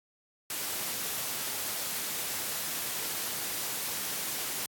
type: noise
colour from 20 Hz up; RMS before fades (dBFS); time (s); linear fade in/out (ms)
white; -34; 0.5-4.66; 2
effects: high-pass 100 Hz 12 dB/octave + AAC 64 kbps